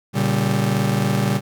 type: chord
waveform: 40% pulse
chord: G diminished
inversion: first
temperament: just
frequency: 117.6 / 141.12 / 196 Hz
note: Bb2 / Db3 / G3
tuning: +16 / +31 / 0 cents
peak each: -22 / -21 / -20 dBFS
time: 0.13-1.41 s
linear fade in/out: 50 ms
effects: none